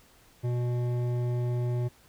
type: tone with hard clipping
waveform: triangle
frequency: 122 Hz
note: B2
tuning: 21 cents flat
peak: -28 dBFS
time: 0.43-1.89 s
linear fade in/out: 20 ms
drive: 15 dB
effects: pink hiss -59 dBFS RMS until 2.08 s